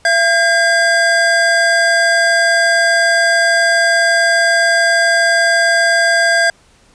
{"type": "tone pair together", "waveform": "square", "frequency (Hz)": [676.9, 1610], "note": ["E5", "G6"], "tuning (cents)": [46, 46], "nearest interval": "octave + minor third", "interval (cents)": 1500, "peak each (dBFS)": [-15, -12], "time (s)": [0.05, 6.5], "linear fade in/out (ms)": 2, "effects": ["pink hiss -50 dBFS RMS until 6.94 s", "resampled to 22050 Hz"]}